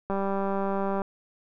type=click train; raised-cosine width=1 ms; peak=-16 dBFS; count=181; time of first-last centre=0.1-1.018 s; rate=196 Hz; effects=none